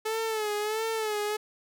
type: tone with vibrato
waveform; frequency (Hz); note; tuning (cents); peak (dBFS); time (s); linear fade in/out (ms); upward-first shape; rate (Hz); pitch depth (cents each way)
sawtooth; 432.4; A4; -30; -24; 0.05-1.37; 10; sine; 1.5; 68
effects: none